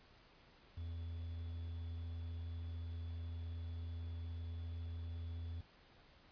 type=tone with quantisation; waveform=triangle; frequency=83.8 Hz; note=E2; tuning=29 cents sharp; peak=-40 dBFS; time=0.77-5.61 s; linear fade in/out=5 ms; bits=11; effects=pink hiss -65 dBFS RMS until 6.31 s + resampled to 11025 Hz